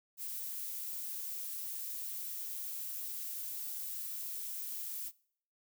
violet noise, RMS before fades -41 dBFS, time 0.17-5.12 s, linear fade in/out 50 ms, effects noise-tail reverb RT60 0.6 s tail -23 dB re dry

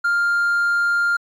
triangle tone, 1400 Hz, F6, 4 cents sharp, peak -13 dBFS, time 0.04-1.17 s, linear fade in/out 10 ms, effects tanh soft clip ceiling -9 dBFS + MP3 96 kbps

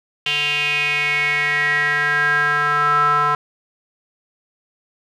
square tone with band-pass filter sweep, 146.83 Hz, D3, in tune, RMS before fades -18 dBFS, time 0.26-3.35 s, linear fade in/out 2 ms, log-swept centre 2900 to 1200 Hz, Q 7.2, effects none

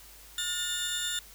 25% pulse tone cluster, 1435 / 1789 / 3569 / 3788 Hz, F6 / A6 / A7 / A#7, +47 / +28 / +24 / +27 cents, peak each -34 / -37 / -28 / -37 dBFS, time 0.38-1.19 s, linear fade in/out 2 ms, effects added 50 Hz sine -55 dBFS peak until 1.34 s + white hiss -52 dBFS RMS until 1.34 s

